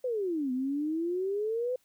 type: exponential two-way sweep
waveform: sine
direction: down then up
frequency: 523.3 to 249.6 to 514 Hz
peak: -28 dBFS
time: 0.04-1.76 s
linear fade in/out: 5 ms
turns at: 0.52 s
effects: white hiss -70 dBFS RMS until 1.84 s